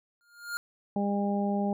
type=tone with exponential growth; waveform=square; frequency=1411 Hz; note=F6; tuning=17 cents sharp; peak=-29 dBFS; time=0.21-0.57 s; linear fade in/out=0 ms; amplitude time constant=77 ms
type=harmonic tone; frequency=201.8 Hz; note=G#3; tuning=49 cents flat; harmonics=1 / 2 / 3 / 4; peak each=-27 / -35 / -35 / -34 dBFS; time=0.96-1.73 s; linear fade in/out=2 ms
effects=none